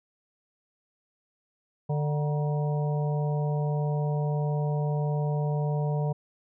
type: harmonic tone with a mistuned harmonic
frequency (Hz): 148.2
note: D3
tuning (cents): +16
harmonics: 1 / 3 / 4 / 5 / 6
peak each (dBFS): -25 / -35 / -37 / -39 / -41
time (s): 1.89-6.13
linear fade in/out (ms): 10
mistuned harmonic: 6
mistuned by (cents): +110
effects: none